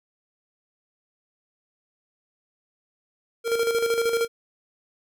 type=tone with tremolo; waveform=square; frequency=463.1 Hz; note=A#4; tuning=11 cents flat; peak=-20 dBFS; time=3.44-4.28 s; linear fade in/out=50 ms; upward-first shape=square; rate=13 Hz; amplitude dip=50%; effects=none